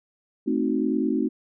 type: chord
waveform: sine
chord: A diminished seventh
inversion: none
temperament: equal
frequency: 220 / 261.6 / 311.1 / 370 Hz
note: A3 / C4 / Eb4 / Gb4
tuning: 0 / 0 / 0 / 0 cents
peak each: -27 / -25 / -26 / -29 dBFS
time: 0.46-1.29 s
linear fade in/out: 20 ms
effects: none